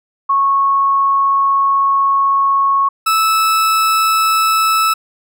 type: tone pair in turn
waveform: sine / 40% pulse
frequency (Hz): 1101 / 1309.3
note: C#6 / E6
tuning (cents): -12 / -12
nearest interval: minor third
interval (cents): 300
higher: second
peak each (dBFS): -10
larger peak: neither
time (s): 0.29-2.89 / 3.06-4.94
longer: first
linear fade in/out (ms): 10
effects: none